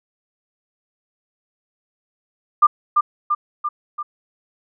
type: tone with echo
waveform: sine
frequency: 1197 Hz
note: D6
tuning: 33 cents sharp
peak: -7 dBFS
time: 2.62-2.67 s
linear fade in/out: 10 ms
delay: 340 ms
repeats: 4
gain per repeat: -4 dB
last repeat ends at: 4.03 s
effects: none